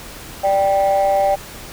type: tone pair together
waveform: sine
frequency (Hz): 587.3 / 784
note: D5 / G5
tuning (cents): 0 / 0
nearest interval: perfect fourth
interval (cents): 500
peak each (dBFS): -14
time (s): 0.43-1.36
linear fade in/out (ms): 20
effects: tanh soft clip ceiling -9 dBFS + pink hiss -35 dBFS RMS until 1.72 s